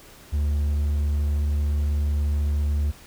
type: tone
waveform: triangle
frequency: 73.3 Hz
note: D2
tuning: 3 cents flat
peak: -18 dBFS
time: 0.32-2.92 s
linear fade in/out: 20 ms
effects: pink hiss -48 dBFS RMS until 3.06 s